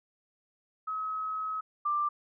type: tone pair in turn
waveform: sine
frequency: 1279 / 1182.8 Hz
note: D#6 / D6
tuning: +47 / +12 cents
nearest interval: minor second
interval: 135 cents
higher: first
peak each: -31 / -26 dBFS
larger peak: second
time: 0.87-1.61 / 1.85-2.09 s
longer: first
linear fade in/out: 10 ms
effects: none